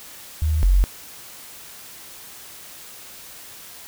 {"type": "tone pair in turn", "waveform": "sine", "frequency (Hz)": [77.5, 46.08], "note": ["D#2", "F#1"], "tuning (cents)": [-6, -6], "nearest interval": "major sixth", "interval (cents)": 900, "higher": "first", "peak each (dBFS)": [-17, -12], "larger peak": "second", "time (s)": [[0.42, 0.63], [0.63, 0.84]], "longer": "neither", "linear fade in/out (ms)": 0, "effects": ["white hiss -41 dBFS RMS until 3.87 s"]}